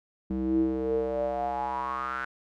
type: tone with band-pass filter sweep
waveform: square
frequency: 64.6 Hz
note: C2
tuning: 21 cents flat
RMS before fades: -29 dBFS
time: 0.3-2.25 s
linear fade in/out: 5 ms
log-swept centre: 250 to 1500 Hz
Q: 8.2
effects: none